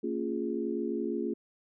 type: chord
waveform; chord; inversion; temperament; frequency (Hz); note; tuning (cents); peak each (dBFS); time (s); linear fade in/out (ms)
sine; Bb minor seventh; none; equal with one note detuned; 228.7 / 277.2 / 349.2 / 415.3; Bb3 / Db4 / F4 / Ab4; -33 / 0 / 0 / 0; -35 / -36 / -34 / -36; 0.03-1.34; 10
effects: none